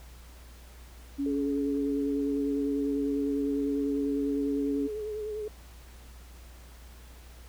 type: tone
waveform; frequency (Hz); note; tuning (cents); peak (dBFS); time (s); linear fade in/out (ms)
sine; 280.6; C#4; +21; -27; 1.18-4.88; 20
type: tone with vibrato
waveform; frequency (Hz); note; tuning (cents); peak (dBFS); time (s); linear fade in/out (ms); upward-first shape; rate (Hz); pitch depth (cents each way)
sine; 426; G#4; +44; -32; 1.26-5.48; 2; triangle; 10; 47
effects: added 60 Hz sine -47 dBFS peak until 7.48 s + pink hiss -55 dBFS RMS until 7.48 s